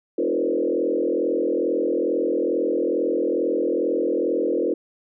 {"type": "tone with frequency modulation", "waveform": "sine", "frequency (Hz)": 409.4, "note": "G#4", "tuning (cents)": -25, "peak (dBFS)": -19, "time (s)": [0.18, 4.74], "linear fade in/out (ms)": 5, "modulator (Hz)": 42.3, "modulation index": 2.8, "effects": []}